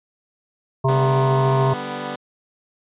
harmonic tone, 133 Hz, C3, 29 cents sharp, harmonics 1 / 3 / 5 / 7 / 8, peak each -17 / -22 / -24 / -25 / -26 dBFS, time 0.84-1.74 s, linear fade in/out 10 ms
10% pulse chord, G major, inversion second, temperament equal, 146.83 / 196 / 246.9 Hz, D3 / G3 / B3, 0 / 0 / 0 cents, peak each -25 / -25 / -20 dBFS, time 0.88-2.16 s, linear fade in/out 10 ms
effects resampled to 8000 Hz

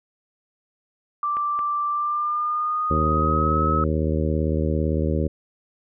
sine tone with pitch glide, 1174.7 to 1288.4 Hz, D6 to E6, 0 to -40 cents, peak -21 dBFS, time 1.23-3.84 s, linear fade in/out 2 ms, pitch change +160 cents, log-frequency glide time 1.9-3.61 s
clicks, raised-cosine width 0.5 ms, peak -22 dBFS, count 2, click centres 1.369 / 1.591 s
harmonic tone, 77.78 Hz, D#2, in tune, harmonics 1 / 2 / 3 / 4 / 5 / 6 / 7, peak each -23 / -26 / -28 / -29 / -30 / -31 / -31 dBFS, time 2.9-5.28 s, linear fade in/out 10 ms
effects none

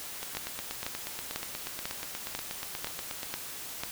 two click trains, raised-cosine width 0.2 ms, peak -18 / -15 dBFS, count 26 / 8, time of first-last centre 0.23-3.231 / 0.37-3.835 s, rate 8.33 / 2.02 Hz, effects white hiss -41 dBFS RMS until 3.91 s

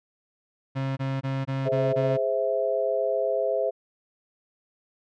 35% pulse tone bursts, 134.6 Hz, C3, 49 cents sharp, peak -24 dBFS, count 6, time 0.75-2.175 s, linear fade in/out 20 ms, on 220 ms, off 21 ms
sine chord, Ab augmented, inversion none, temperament equal with one note detuned, 415.3 / 523.3 / 657 Hz, Ab4 / C5 / E5, 0 / 0 / -6 cents, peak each -29 / -26 / -26 dBFS, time 1.65-3.71 s, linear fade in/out 20 ms
effects low-pass 3000 Hz 12 dB/octave

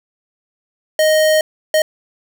square tone bursts at uneven times, 622.3 Hz, D#5, in tune, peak -11 dBFS, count 2, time 0.99-1.41 / 1.74-1.82 s, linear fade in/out 2 ms, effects none

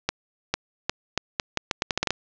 accelerating click train, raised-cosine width 0.2 ms, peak -5 dBFS, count 13, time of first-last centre 0.09-2.106 s, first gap 450 ms, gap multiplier 0.79, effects resampled to 16000 Hz + 7-bit

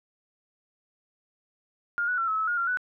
sine tone with pitch steps, 1412 / 1474 / 1353 / 1293 / 1300 / 1429 / 1380 / 1486 Hz, F6 / F#6 / E6 / E6 / E6 / F6 / F6 / F#6, +19 / -7 / +45 / -34 / -24 / +39 / -21 / +7 cents, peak -24 dBFS, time 1.98-2.772 s, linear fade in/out 0 ms, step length 99 ms, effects none

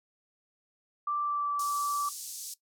sine tone with pitch glide, 1174.7 to 1159.9 Hz, D6 to D6, 0 to -22 cents, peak -28 dBFS, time 1.07-2.09 s, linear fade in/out 5 ms, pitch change -22 cents, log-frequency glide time 1.21-1.51 s
pink band-pass noise, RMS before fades -41 dBFS, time 1.59-2.54 s, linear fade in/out 5 ms, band 5200 to 13000 Hz, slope 24 dB/octave
effects noise-tail reverb RT60 0.1 s tail -17 dB re dry

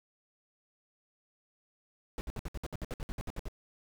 brown noise bursts, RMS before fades -37 dBFS, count 15, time 2.18-3.484 s, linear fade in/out 0 ms, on 30 ms, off 61 ms, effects none

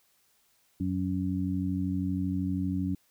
harmonic tone, 92.7 Hz, F#2, 4 cents sharp, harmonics 1 / 2 / 3, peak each -33 / -31 / -31 dBFS, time 0.8-2.95 s, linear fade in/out 5 ms, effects white hiss -68 dBFS RMS until 3.1 s

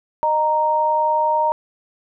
sine tone pair together, 614 / 931 Hz, D#5 / A#5, -23 / -2 cents, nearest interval perfect fifth, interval 721 cents, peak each -21 / -16 dBFS, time 0.23-1.52 s, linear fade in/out 0 ms, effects none

